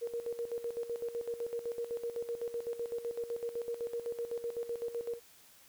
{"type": "tone with tremolo", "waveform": "sine", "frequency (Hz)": 470.6, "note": "A#4", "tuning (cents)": 16, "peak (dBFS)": -33, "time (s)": [0.01, 5.2], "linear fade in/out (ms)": 20, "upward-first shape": "square", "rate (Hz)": 7.9, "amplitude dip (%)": 70, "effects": ["white hiss -60 dBFS RMS until 5.68 s"]}